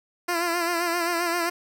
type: tone with vibrato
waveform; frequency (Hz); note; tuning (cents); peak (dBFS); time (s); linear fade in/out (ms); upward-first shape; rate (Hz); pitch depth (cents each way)
10% pulse; 343.2; F4; -30; -15; 0.28-1.5; 10; sine; 7.6; 52
effects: none